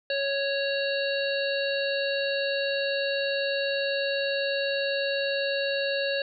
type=harmonic tone; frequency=554 Hz; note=C#5; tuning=1 cent flat; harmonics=1 / 3 / 5 / 7 / 8; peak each=-27 / -32 / -34 / -35 / -36 dBFS; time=0.1-6.22 s; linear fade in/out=2 ms; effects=none